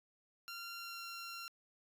15% pulse tone with pitch glide, 1382 to 1373.2 Hz, F6 to F6, -19 to -30 cents, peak -38 dBFS, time 0.48-1.48 s, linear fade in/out 0 ms, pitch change -11 cents, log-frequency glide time 0.76-1 s, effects resampled to 32000 Hz

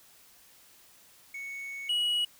triangle tone pair in turn, 2217 / 2915 Hz, C#7 / F#7, 0 / -26 cents, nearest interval perfect fourth, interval 474 cents, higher second, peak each -35 / -24 dBFS, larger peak second, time 1.34-1.89 / 1.89-2.25 s, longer first, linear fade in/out 5 ms, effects white hiss -58 dBFS RMS until 2.39 s

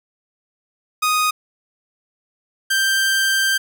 sawtooth tone pair in turn, 1244.5 / 1572.3 Hz, D#6 / G6, 0 / +5 cents, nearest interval major third, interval 405 cents, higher second, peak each -12 dBFS, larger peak neither, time 1.02-1.31 / 2.7-3.58 s, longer second, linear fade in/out 10 ms, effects none

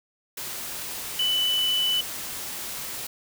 sine tone in noise, 2988 Hz, F#7, 16 cents sharp, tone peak -21 dBFS, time 1.19-2.01 s, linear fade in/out 5 ms, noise white, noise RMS -34 dBFS, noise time 0.37-3.07 s, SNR +10 dB, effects none

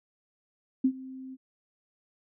sine tone with ADSR envelope, 261.6 Hz, C4, in tune, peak -18 dBFS, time 0.84-1.37 s, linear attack 8 ms, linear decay 70 ms, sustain -21 dB, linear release 37 ms, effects none

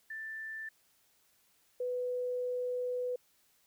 sine tone pair in turn, 1770 / 496.7 Hz, A6 / B4, +10 / +10 cents, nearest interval octave + minor seventh, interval 2200 cents, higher first, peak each -39 / -32 dBFS, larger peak second, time 0.1-0.69 / 1.8-3.16 s, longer second, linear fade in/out 5 ms, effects white hiss -70 dBFS RMS until 3.66 s

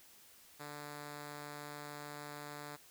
5% pulse tone, 146.83 Hz, D3, in tune, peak -34 dBFS, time 0.59-2.77 s, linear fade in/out 20 ms, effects white hiss -61 dBFS RMS until 2.9 s

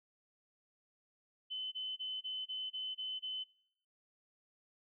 sine tone bursts, 3037 Hz, F#7, 44 cents sharp, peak -38 dBFS, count 8, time 1.5-3.442 s, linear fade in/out 20 ms, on 220 ms, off 26 ms, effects noise-tail reverb RT60 0.8 s tail -25 dB re dry

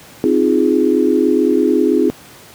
sine chord, F minor seventh, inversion second, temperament equal, 261.6 / 311.1 / 349.2 / 415.3 Hz, C4 / Eb4 / F4 / Ab4, 0 / 0 / 0 / 0 cents, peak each -16 dBFS, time 0.24-2.1 s, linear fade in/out 0 ms, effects pink hiss -40 dBFS RMS until 2.54 s + high-pass 100 Hz 12 dB/octave

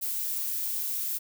violet noise, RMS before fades -31 dBFS, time 0.01-1.19 s, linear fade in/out 20 ms, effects none

